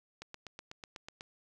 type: click train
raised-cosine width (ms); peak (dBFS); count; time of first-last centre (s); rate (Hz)
0.2; -27; 9; 0.22-1.209; 8.09
effects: none